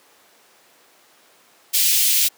white high-pass noise, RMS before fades -17 dBFS, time 1.73-2.29 s, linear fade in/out 20 ms, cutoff 2500 Hz, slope 24 dB/octave, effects pink hiss -53 dBFS RMS until 2.37 s + high-pass 400 Hz 12 dB/octave

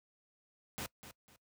pink noise with echo, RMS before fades -41 dBFS, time 0.78-0.86 s, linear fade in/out 0 ms, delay 250 ms, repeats 2, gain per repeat -11 dB, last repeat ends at 1.36 s, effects noise-tail reverb RT60 0.1 s tail -21 dB re dry + high-pass 60 Hz 12 dB/octave

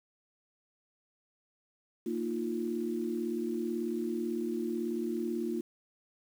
sine chord, Bb suspended fourth, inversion none, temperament equal with one note detuned, 230.3 / 311.1 / 349.2 Hz, Bb3 / Eb4 / F4, -21 / 0 / 0 cents, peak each -35 / -38 / -34 dBFS, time 2.06-5.61 s, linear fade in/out 5 ms, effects 9-bit

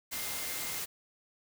sine tone in noise, 2100 Hz, C7, 6 cents sharp, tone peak -46 dBFS, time 0.11-0.8 s, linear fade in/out 20 ms, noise white, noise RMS -37 dBFS, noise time 0.11-0.86 s, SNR -12 dB, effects none

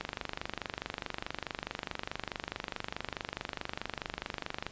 click train, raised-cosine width 0.3 ms, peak -18 dBFS, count 116, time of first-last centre 0.01-4.666 s, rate 24.7 Hz, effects pink hiss -53 dBFS RMS until 4.71 s + resampled to 16000 Hz

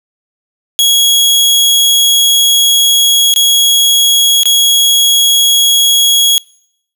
sawtooth tone with dropouts, 3322 Hz, G#7, in tune, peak -3 dBFS, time 0.79-6.38 s, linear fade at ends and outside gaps 0 ms, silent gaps 3.339-3.361 / 4.433-4.456 s, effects noise-tail reverb RT60 0.7 s tail -25 dB re dry

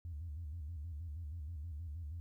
sine tone with vibrato, 79.1 Hz, D#2, 29 cents sharp, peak -40 dBFS, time 0.05-2.2 s, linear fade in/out 0 ms, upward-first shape square, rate 6.3 Hz, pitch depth 130 cents each way, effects tanh soft clip ceiling -37 dBFS + 13-bit

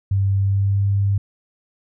sine tone with pitch glide, 98 to 99.54 Hz, G2 to G2, 0 to +27 cents, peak -15 dBFS, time 0.11-1.18 s, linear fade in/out 5 ms, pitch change +27 cents, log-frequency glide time 0.38-0.82 s, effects none

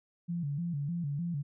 sine tone with vibrato, 156.7 Hz, D#3, 13 cents sharp, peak -31 dBFS, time 0.28-1.43 s, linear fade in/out 20 ms, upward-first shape square, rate 3.3 Hz, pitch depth 160 cents each way, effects none

